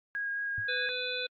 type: tone with vibrato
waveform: sine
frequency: 1637 Hz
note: G#6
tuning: 25 cents flat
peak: -31 dBFS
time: 0.15-0.89 s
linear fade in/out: 0 ms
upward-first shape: sine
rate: 4.7 Hz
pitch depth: 10 cents each way
type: tone with exponential decay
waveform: sine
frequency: 104 Hz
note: G#2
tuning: 3 cents sharp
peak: -34 dBFS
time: 0.58-0.68 s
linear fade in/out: 0 ms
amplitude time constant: 21 ms
type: harmonic tone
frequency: 500 Hz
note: B4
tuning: 21 cents sharp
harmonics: 1 / 3 / 5 / 7 / 8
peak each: -38 / -38 / -38 / -38 / -38 dBFS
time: 0.68-1.27 s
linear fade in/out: 10 ms
effects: AAC 48 kbps